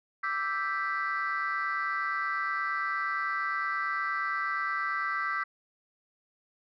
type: chord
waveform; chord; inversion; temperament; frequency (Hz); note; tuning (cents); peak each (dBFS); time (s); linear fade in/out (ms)
sine; E minor seventh; third; equal with one note detuned; 1169.9 / 1318.5 / 1568 / 1975.5; D6 / E6 / G6 / B6; -7 / 0 / 0 / 0; -33; 0.23-5.44; 10
effects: tanh soft clip ceiling -22 dBFS